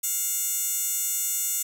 15% pulse tone with high-pass filter, 710 Hz, F5, 28 cents sharp, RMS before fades -27 dBFS, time 0.03-1.63 s, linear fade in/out 10 ms, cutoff 8300 Hz, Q 1.6, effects none

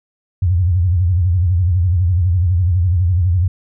sine tone with vibrato, 89 Hz, F2, 33 cents sharp, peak -11 dBFS, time 0.42-3.48 s, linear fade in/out 5 ms, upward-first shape sine, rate 12 Hz, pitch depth 140 cents each way, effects none

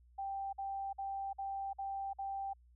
sine tone bursts, 785 Hz, G5, 2 cents sharp, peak -37 dBFS, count 6, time 0.18-2.535 s, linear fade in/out 10 ms, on 350 ms, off 51 ms, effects added 60 Hz sine -61 dBFS peak until 2.75 s

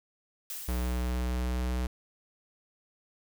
blue noise with exponential decay, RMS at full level -37 dBFS, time 0.5-1.7 s, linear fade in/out 1 ms, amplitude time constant 260 ms
square tone with pitch glide, 61.6 to 62.21 Hz, B1 to B1, -4 to +13 cents, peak -29 dBFS, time 0.68-1.87 s, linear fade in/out 5 ms, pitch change +17 cents, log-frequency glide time 0.95-1.76 s
effects none

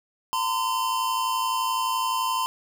square tone pair together, 912.3 / 1024 Hz, A#5 / C6, -38 / -38 cents, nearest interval major second, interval 200 cents, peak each -30 / -25 dBFS, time 0.33-2.46 s, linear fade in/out 0 ms, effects none

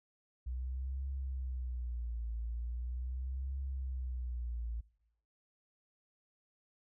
sine tone with vibrato, 61.74 Hz, B1, in tune, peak -36 dBFS, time 0.46-4.81 s, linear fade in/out 10 ms, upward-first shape triangle, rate 0.4 Hz, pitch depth 160 cents each way, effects noise-tail reverb RT60 0.9 s tail -23 dB re dry

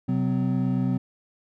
triangle tone cluster, 128.8 / 186.5 / 254.6 Hz, C3 / F#3 / C4, -27 / +14 / -47 cents, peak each -24 dBFS, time 0.08-0.98 s, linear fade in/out 10 ms, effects none

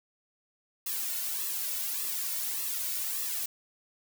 blue noise with flanger, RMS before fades -33 dBFS, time 0.86-3.46 s, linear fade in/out 5 ms, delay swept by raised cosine 1.3 to 2.5 ms, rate 1.7 Hz, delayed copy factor -0.95, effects none

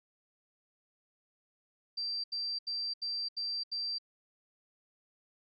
sine tone bursts, 4699 Hz, D8, in tune, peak -33 dBFS, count 6, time 1.97-3.985 s, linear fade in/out 10 ms, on 270 ms, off 79 ms, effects none

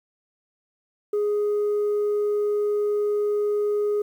sine tone, 415.3 Hz, G#4, in tune, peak -18 dBFS, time 1.13-4.02 s, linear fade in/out 5 ms, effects tanh soft clip ceiling -19 dBFS + 9-bit

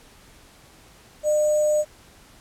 sine tone with sample-and-hold, 604 Hz, D5, 48 cents sharp, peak -17 dBFS, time 1.23-1.85 s, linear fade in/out 50 ms, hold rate 7350 Hz, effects pink hiss -51 dBFS RMS until 2.4 s + low-pass 12000 Hz 12 dB/octave

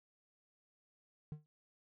triangle tone with exponential decay, 151.4 Hz, D#3, 47 cents flat, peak -36 dBFS, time 1.32-1.46 s, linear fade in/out 0 ms, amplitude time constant 29 ms, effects none

